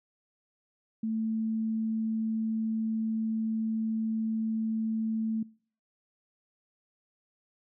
sine tone, 221.6 Hz, A3, 13 cents sharp, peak -28 dBFS, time 1.03-5.43 s, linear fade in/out 5 ms, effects noise-tail reverb RT60 0.5 s tail -24 dB re dry

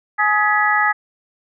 harmonic tone with a mistuned harmonic, 420 Hz, G#4, 19 cents sharp, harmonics 2 / 3 / 4 / 5, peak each -19 / -19 / -19 / -19 dBFS, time 0.18-0.93 s, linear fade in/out 20 ms, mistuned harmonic 5, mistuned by -120 cents, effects none

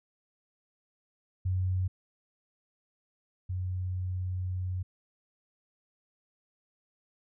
sine tone pair in turn, 92.5 / 91.75 Hz, F#2 / F#2, 0 / -14 cents, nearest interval unison, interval 14 cents, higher first, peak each -26 / -30 dBFS, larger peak first, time 1.45-1.88 / 3.49-4.83 s, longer second, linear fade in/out 10 ms, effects none

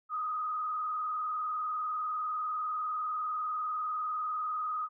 sine tone with vibrato, 1244.5 Hz, D#6, in tune, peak -31 dBFS, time 0.09-4.89 s, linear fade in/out 50 ms, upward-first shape square, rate 20 Hz, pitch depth 41 cents each way, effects none

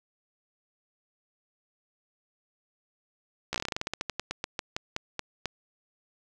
slowing click train, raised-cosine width 0.2 ms, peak -13 dBFS, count 23, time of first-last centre 3.53-5.457 s, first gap 14 ms, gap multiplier 1.15, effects none

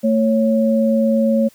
sine tone pair together, 223.9 / 552 Hz, A3 / C#5, +30 / -7 cents, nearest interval octave + major third, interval 1563 cents, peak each -14 / -17 dBFS, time 0.03-1.49 s, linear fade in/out 20 ms, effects white hiss -51 dBFS RMS until 1.54 s

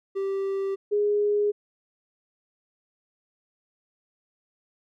triangle / sine tone pair in turn, 390.5 / 413.7 Hz, G4 / G#4, -7 / -7 cents, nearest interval minor second, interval 100 cents, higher second, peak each -23 / -20 dBFS, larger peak second, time 0.15-0.76 / 0.91-1.52 s, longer neither, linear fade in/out 20 ms, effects none

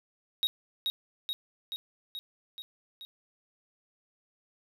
triangle tone with echo, 3783 Hz, A#7, 25 cents sharp, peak -23 dBFS, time 0.43-0.47 s, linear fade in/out 0 ms, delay 430 ms, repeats 6, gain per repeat -3 dB, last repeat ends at 3.05 s, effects none

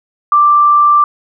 sine tone, 1177 Hz, D6, 3 cents sharp, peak -5 dBFS, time 0.32-1.04 s, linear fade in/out 2 ms, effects none

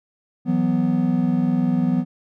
triangle chord, E suspended second, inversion none, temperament equal, 164.81 / 185 / 246.9 Hz, E3 / F#3 / B3, 0 / 0 / 0 cents, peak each -21 / -20 / -18 dBFS, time 0.45-2.05 s, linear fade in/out 50 ms, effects none

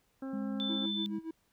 harmonic tone, 267.2 Hz, C4, 36 cents sharp, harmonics 1 / 2 / 3 / 4 / 5 / 6, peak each -37 / -46 / -53 / -58 / -53 / -58 dBFS, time 0.22-0.86 s, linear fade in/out 5 ms
sine tone with pitch glide, 207.7 to 204.8 Hz, G#3 to G#3, 0 to -24 cents, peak -35 dBFS, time 0.33-1.19 s, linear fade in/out 5 ms, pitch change -24 cents, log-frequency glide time 0.55-1.01 s
sine tone, 3529 Hz, A7, 4 cents sharp, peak -34 dBFS, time 0.6-1.06 s, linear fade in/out 0 ms
triangle tone with tremolo, 324.1 Hz, E4, 29 cents flat, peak -33 dBFS, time 0.69-1.31 s, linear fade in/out 5 ms, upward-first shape sine, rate 7 Hz, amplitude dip 85%
effects pink hiss -73 dBFS RMS until 1.52 s

